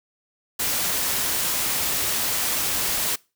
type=noise; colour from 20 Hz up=white; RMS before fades=-24 dBFS; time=0.59-3.16 s; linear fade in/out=10 ms; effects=noise-tail reverb RT60 0.3 s tail -24 dB re dry